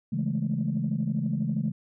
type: chord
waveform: sine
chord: A major seventh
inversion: first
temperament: equal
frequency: 138.59 / 164.81 / 207.7 / 220 Hz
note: C#3 / E3 / G#3 / A3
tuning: 0 / 0 / 0 / 0 cents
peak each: -30 dBFS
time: 0.12-1.72 s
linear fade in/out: 10 ms
effects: tanh soft clip ceiling -17 dBFS